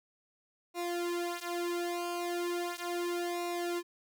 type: tone with flanger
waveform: sawtooth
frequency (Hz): 348.4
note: F4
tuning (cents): -4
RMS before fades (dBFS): -35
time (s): 0.74-3.83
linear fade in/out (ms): 50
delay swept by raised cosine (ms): 0.62 to 5.22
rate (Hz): 0.37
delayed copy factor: -0.95
effects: none